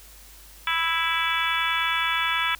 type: harmonic tone with a mistuned harmonic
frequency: 329.6 Hz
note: E4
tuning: in tune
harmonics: 3 / 4 / 5 / 6 / 7 / 8 / 9 / 10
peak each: -30 / -28 / -29 / -33 / -28 / -33 / -34 / -30 dBFS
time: 0.67-2.55 s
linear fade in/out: 2 ms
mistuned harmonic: 10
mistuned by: +63 cents
effects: added 50 Hz sine -49 dBFS peak until 2.59 s + white hiss -49 dBFS RMS until 2.59 s